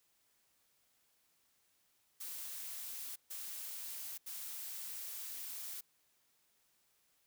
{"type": "noise bursts at uneven times", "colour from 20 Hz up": "blue", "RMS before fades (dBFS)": -45, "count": 3, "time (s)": [[2.2, 3.16], [3.3, 4.18], [4.26, 5.81]], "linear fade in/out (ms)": 10, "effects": ["white hiss -75 dBFS RMS until 7.26 s"]}